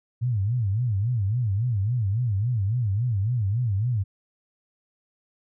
sine tone with vibrato, 110 Hz, A2, in tune, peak -21 dBFS, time 0.21-4.04 s, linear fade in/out 20 ms, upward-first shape sine, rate 3.6 Hz, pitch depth 240 cents each way, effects none

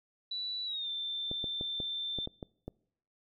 sine tone with pitch glide, 3951 to 3561 Hz, B7 to A7, 0 to +20 cents, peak -34 dBFS, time 0.31-2.26 s, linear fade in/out 5 ms, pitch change -180 cents, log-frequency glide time 0.65-0.89 s
clicks, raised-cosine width 2 ms, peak -26 dBFS, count 8, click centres 1.314 / 1.442 / 1.611 / 1.802 / 2.187 / 2.274 / 2.428 / 2.68 s
effects noise-tail reverb RT60 0.7 s tail -25 dB re dry

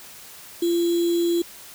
sine tone with sample-and-hold, 342.2 Hz, F4, 35 cents flat, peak -18 dBFS, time 0.62-1.42 s, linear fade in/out 5 ms, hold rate 3675 Hz, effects white hiss -43 dBFS RMS until 1.74 s

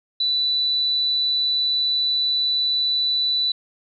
sine tone, 3973 Hz, B7, 10 cents sharp, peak -18 dBFS, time 0.2-3.52 s, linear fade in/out 5 ms, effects none

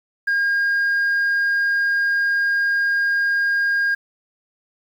sine tone, 1619 Hz, G#6, 45 cents flat, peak -14 dBFS, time 0.27-3.95 s, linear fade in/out 10 ms, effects tanh soft clip ceiling -15 dBFS + 8-bit

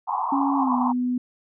white band-pass noise, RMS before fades -25 dBFS, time 0.07-0.93 s, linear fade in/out 20 ms, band 750 to 1100 Hz, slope 96 dB/octave
sine tone with pitch glide, 277.2 to 248.4 Hz, C#4 to B3, 0 to +10 cents, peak -21 dBFS, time 0.32-1.18 s, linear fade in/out 5 ms, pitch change -190 cents, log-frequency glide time 0.57-0.74 s
effects none

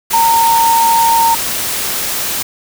sine tone in noise, 919 Hz, A#5, 25 cents flat, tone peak -8 dBFS, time 0.13-1.35 s, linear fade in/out 10 ms, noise white, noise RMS -18 dBFS, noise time 0.1-2.43 s, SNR +7 dB, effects none

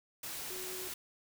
sine tone in noise, 370 Hz, F#4, in tune, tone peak -45 dBFS, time 0.5-0.88 s, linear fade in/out 5 ms, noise white, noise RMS -42 dBFS, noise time 0.23-0.94 s, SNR -6 dB, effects none

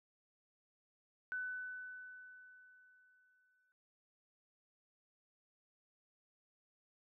sine tone with exponential decay, 1500 Hz, F#6, 23 cents sharp, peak -37 dBFS, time 1.32-3.72 s, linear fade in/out 0 ms, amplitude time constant 520 ms, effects none

